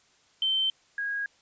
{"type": "tone pair in turn", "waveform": "sine", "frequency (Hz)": [3100, 1642.2], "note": ["G7", "G#6"], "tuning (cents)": [-20, -20], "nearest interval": "major seventh", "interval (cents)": 1100, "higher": "first", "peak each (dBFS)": [-23, -28], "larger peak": "first", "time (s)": [[0.42, 0.7], [0.98, 1.26]], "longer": "neither", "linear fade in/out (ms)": 2, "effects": ["white hiss -63 dBFS RMS until 1.41 s", "resampled to 16000 Hz"]}